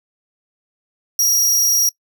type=tone; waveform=sawtooth; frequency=5690 Hz; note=F8; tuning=31 cents sharp; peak=-11 dBFS; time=1.19-1.89 s; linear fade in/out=2 ms; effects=noise-tail reverb RT60 0.1 s tail -21 dB re dry